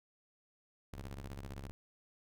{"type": "ring-modulated tone", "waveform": "sawtooth", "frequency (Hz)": 68.5, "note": "C#2", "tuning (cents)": -20, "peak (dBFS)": -37, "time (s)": [0.93, 1.71], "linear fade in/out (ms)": 0, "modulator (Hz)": 26.6, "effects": []}